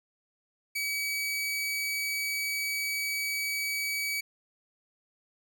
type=tone; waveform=sawtooth; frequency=2278 Hz; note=C#7; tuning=47 cents sharp; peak=-26 dBFS; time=0.75-4.21 s; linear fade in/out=10 ms; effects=none